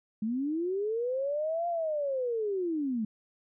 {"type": "linear two-way sweep", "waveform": "sine", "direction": "up then down", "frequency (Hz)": [207.7, 698.5, 207.7], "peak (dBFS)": -28, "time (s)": [0.22, 3.05], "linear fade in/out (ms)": 5, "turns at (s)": 1.68, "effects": []}